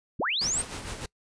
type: linear sweep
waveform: sine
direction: up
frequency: 35.28 to 8770 Hz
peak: -25 dBFS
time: 0.19-0.62 s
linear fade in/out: 10 ms
type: noise with tremolo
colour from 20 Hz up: pink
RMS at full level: -35 dBFS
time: 0.41-1.06 s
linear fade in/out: 5 ms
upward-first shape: sine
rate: 6.6 Hz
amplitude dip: 55%
effects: noise-tail reverb RT60 0.1 s tail -24 dB re dry + resampled to 22050 Hz